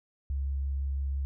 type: tone with vibrato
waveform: sine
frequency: 68.6 Hz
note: C#2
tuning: 17 cents flat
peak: -28 dBFS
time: 0.3-1.25 s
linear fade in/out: 0 ms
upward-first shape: sine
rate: 6 Hz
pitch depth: 8 cents each way
effects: none